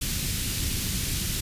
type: band-stop noise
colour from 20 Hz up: pink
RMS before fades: -28 dBFS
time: 0.01-1.41 s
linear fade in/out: 10 ms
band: 200 to 3000 Hz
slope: 12 dB/octave
effects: resampled to 32000 Hz